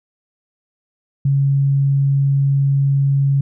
sine tone, 138.59 Hz, C#3, in tune, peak -12 dBFS, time 1.25-3.41 s, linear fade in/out 5 ms, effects none

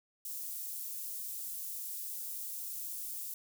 white high-pass noise, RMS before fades -41 dBFS, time 0.25-3.34 s, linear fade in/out 2 ms, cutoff 9300 Hz, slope 12 dB/octave, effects none

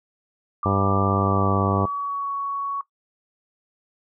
sine tone with pitch glide, 1178 to 1117 Hz, D6 to C#6, +5 to +13 cents, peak -24 dBFS, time 0.63-2.81 s, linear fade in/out 2 ms, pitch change -92 cents, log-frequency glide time 1.05-2.31 s
harmonic tone, 98.1 Hz, G2, 2 cents sharp, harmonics 1 / 2 / 3 / 4 / 5 / 6 / 7 / 8 / 9 / 10, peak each -23 / -26 / -28 / -29 / -30 / -31 / -31 / -32 / -33 / -33 dBFS, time 0.65-1.86 s, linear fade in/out 10 ms
effects noise-tail reverb RT60 0.1 s tail -17 dB re dry

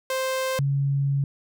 sawtooth / sine tone pair in turn, 523.3 / 139.29 Hz, C5 / C#3, 0 / +9 cents, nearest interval octave + major seventh, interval 2291 cents, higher first, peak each -20 dBFS, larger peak neither, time 0.1-0.59 / 0.59-1.24 s, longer second, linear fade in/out 2 ms, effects none

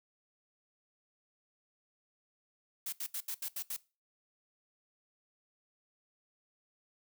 blue noise bursts, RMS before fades -38 dBFS, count 7, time 2.86-3.765 s, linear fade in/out 5 ms, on 65 ms, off 75 ms, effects noise-tail reverb RT60 0.3 s tail -20 dB re dry

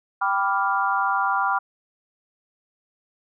sine chord, G dominant seventh, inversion none, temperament equal, 784 / 987.8 / 1174.7 / 1396.9 Hz, G5 / B5 / D6 / F6, 0 / 0 / 0 / 0 cents, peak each -25 dBFS, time 0.21-1.59 s, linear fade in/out 10 ms, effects none

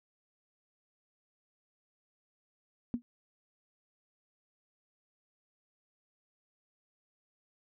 sine tone with exponential decay, 239.4 Hz, A#3, 46 cents sharp, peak -25 dBFS, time 2.94-3.02 s, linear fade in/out 0 ms, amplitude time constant 17 ms, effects none

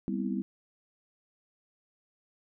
sine chord, C major seventh, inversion second, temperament just, 196.22 / 245.3 / 261.6 / 327 Hz, G3 / B3 / C4 / E4, +2 / -12 / 0 / -14 cents, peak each -32 / -35 / -37 / -37 dBFS, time 0.08-0.42 s, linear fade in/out 0 ms, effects none

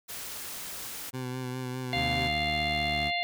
white noise, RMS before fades -39 dBFS, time 0.08-1.11 s, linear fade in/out 20 ms
20% pulse tone with vibrato, 127.4 Hz, C3, 46 cents flat, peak -28 dBFS, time 1.13-2.29 s, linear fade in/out 20 ms, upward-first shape sine, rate 4.9 Hz, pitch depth 26 cents each way
15% pulse tone with pitch glide, 75.8 to 74.37 Hz, D#2 to D2, -45 to +22 cents, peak -27 dBFS, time 1.93-3.12 s, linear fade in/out 50 ms, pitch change -33 cents, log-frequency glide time 2.59-2.99 s
harmonic tone, 698.5 Hz, F5, in tune, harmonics 1 / 3 / 4 / 5 / 6, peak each -31 / -31 / -36 / -37 / -38 dBFS, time 1.93-3.23 s, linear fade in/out 0 ms
effects none

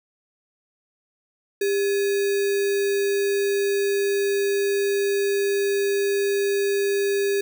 sine tone with sample-and-hold, 399.3 Hz, G4, 32 cents sharp, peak -19 dBFS, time 1.61-7.41 s, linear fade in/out 5 ms, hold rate 2100 Hz, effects none

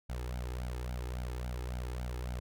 sawtooth tone with flanger, 61.6 Hz, B1, 4 cents flat, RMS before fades -38 dBFS, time 0.09-2.4 s, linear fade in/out 10 ms, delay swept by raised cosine 1.3 to 2.4 ms, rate 3.6 Hz, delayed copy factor +0.8, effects none

